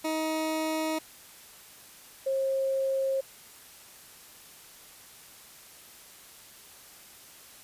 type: tone pair in turn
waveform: 20% pulse / sine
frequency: 315.6 / 536.5 Hz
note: D#4 / C5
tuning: +25 / +43 cents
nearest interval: major sixth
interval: 918 cents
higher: second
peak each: -23 / -25 dBFS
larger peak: first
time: 0.04-0.99 / 2.26-3.21 s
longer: neither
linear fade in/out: 10 ms
effects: white hiss -51 dBFS RMS until 7.63 s + resampled to 32000 Hz